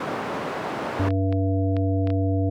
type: band-pass noise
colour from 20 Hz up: white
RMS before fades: -29 dBFS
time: 0-1.09 s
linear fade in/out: 5 ms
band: 150 to 970 Hz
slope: 12 dB/octave
type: harmonic tone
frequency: 96 Hz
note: G2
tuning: 36 cents flat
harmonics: 1 / 3 / 5 / 7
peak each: -21 / -25 / -31 / -31 dBFS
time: 0.99-2.5 s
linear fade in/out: 10 ms
type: clicks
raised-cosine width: 0.3 ms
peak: -20 dBFS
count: 5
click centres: 1.106 / 1.326 / 1.767 / 2.073 / 2.103 s
effects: none